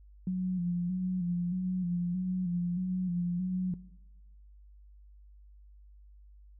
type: tone with vibrato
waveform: sine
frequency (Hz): 179.5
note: F3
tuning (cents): +48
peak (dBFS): -28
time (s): 0.27-3.74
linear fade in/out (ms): 2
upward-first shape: square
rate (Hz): 1.6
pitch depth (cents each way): 43
effects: noise-tail reverb RT60 0.9 s tail -17 dB re dry + added 50 Hz sine -52 dBFS peak until 6.59 s